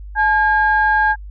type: tone pair together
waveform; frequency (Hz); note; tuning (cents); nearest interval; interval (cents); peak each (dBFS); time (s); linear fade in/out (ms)
sine; 858.2 / 1620; A5 / G#6; -43 / -43; major seventh; 1100; -14; 0.15-1.16; 50
effects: tanh soft clip ceiling -4 dBFS + added 50 Hz sine -30 dBFS peak until 1.3 s